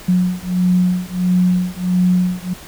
sine beating tone pair, 180.4 / 181.9 Hz, F#3 / F#3, -44 / -29 cents, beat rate 1.5 Hz, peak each -16 dBFS, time 0.08-2.54 s, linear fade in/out 10 ms, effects pink hiss -37 dBFS RMS until 2.67 s

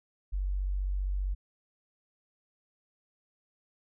sine tone, 47.57 Hz, F#1, 49 cents sharp, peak -28 dBFS, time 0.32-1.35 s, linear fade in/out 20 ms, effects none

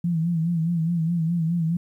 sine tone with vibrato, 166.9 Hz, E3, 22 cents sharp, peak -20 dBFS, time 0.04-1.77 s, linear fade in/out 5 ms, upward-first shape sine, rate 4.8 Hz, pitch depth 77 cents each way, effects 10-bit

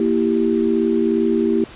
sine chord, E diminished, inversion second, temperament equal, 233.1 / 329.6 / 392 Hz, Bb3 / E4 / G4, 0 / 0 / 0 cents, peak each -19 dBFS, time 0-1.64 s, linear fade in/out 2 ms, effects pink hiss -40 dBFS RMS until 1.75 s + resampled to 8000 Hz

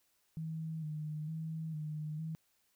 sine tone with vibrato, 156.4 Hz, D#3, 9 cents sharp, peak -37 dBFS, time 0.37-2.35 s, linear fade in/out 0 ms, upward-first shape square, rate 1.1 Hz, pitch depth 40 cents each way, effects white hiss -75 dBFS RMS until 2.75 s

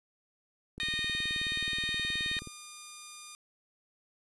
click train, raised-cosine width 3 ms, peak -31 dBFS, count 33, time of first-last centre 0.78-2.473 s, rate 18.9 Hz
5% pulse tone, 1208 Hz, D6, 48 cents sharp, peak -33 dBFS, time 0.8-3.35 s, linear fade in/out 0 ms
harmonic tone, 617 Hz, D#5, 15 cents flat, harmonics 3 / 4 / 5 / 6 / 7, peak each -35 / -38 / -42 / -34 / -44 dBFS, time 0.8-2.39 s, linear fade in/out 0 ms
effects resampled to 24000 Hz + 10-bit

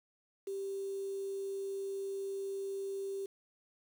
sine tone with quantisation, 392 Hz, G4, in tune, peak -36 dBFS, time 0.47-3.26 s, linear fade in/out 5 ms, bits 9, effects none

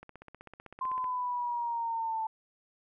click train, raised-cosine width 0.5 ms, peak -32 dBFS, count 17, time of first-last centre 0.03-1.043 s, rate 15.8 Hz
sine exponential sweep, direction down, 1040 to 880 Hz, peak -30 dBFS, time 0.81-2.27 s, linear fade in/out 5 ms
effects none

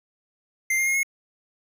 square tone with pitch steps, 2093 / 2119 / 2144 / 2171 Hz, C7 / C7 / C7 / C#7, 0 / +21 / +42 / -37 cents, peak -21 dBFS, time 0.7-1.032 s, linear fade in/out 5 ms, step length 83 ms, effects 9-bit

